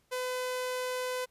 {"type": "tone", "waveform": "sawtooth", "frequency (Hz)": 505, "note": "B4", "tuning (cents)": 39, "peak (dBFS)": -28, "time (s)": [0.11, 1.26], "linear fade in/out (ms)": 20, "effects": ["pink hiss -71 dBFS RMS until 1.3 s", "resampled to 32000 Hz"]}